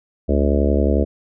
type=harmonic tone; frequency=71.1 Hz; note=C#2; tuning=45 cents sharp; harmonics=1 / 3 / 4 / 5 / 6 / 7 / 8 / 9; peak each=-17 / -22 / -23 / -24 / -25 / -25 / -26 / -27 dBFS; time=0.28-1.05 s; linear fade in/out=20 ms; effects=none